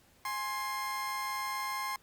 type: tone pair together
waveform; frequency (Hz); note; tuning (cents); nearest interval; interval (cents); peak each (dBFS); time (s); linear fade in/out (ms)
30% pulse; 830.6 / 1054.9; G#5 / C6; 0 / +14; major third; 414; -38 / -32; 0.25-1.96; 2
effects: pink hiss -64 dBFS RMS until 2.02 s + Opus 48 kbps